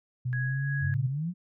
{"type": "tone with pitch glide", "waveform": "sine", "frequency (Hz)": [125.2, 138.12], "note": ["B2", "C#3"], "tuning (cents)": [24, -6], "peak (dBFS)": -27, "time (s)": [0.25, 1.07], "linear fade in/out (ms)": 10, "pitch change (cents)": 170, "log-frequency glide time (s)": [0.37, 0.65]}
{"type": "tone with tremolo", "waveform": "sine", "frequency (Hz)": 1663, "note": "G#6", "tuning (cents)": 2, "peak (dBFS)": -32, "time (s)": [0.33, 0.94], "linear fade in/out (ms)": 0, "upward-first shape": "sine", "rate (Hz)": 2.8, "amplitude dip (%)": 45}
{"type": "exponential sweep", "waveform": "sine", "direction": "up", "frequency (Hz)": [87.31, 185.7], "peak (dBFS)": -28, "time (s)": [0.8, 1.34], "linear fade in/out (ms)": 50}
{"effects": []}